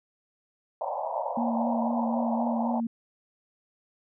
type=band-pass noise; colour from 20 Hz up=white; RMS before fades=-31 dBFS; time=0.81-2.8 s; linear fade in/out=2 ms; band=530 to 970 Hz; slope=96 dB/octave
type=tone with vibrato; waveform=sine; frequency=233.1 Hz; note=A#3; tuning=in tune; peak=-26 dBFS; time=1.37-2.87 s; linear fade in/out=5 ms; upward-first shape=triangle; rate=3.9 Hz; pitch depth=29 cents each way
effects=none